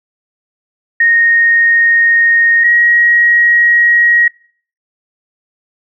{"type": "tone pair in turn", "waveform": "sine", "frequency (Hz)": [1857, 1893.8], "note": ["A#6", "A#6"], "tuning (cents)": [-7, 27], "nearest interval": "unison", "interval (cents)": 34, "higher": "second", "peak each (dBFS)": -6, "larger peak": "neither", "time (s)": [[1, 2.64], [2.64, 4.28]], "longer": "neither", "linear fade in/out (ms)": 5, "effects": ["noise-tail reverb RT60 0.5 s tail -23 dB re dry"]}